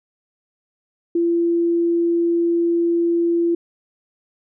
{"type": "tone", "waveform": "sine", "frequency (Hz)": 340, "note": "F4", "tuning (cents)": -46, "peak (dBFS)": -15, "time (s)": [1.15, 3.55], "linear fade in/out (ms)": 5, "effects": []}